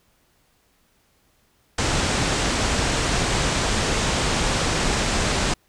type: low-pass noise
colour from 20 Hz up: pink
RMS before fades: -22 dBFS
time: 1.78-5.54 s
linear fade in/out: 5 ms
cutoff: 8600 Hz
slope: 48 dB/octave
effects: pink hiss -63 dBFS RMS until 5.68 s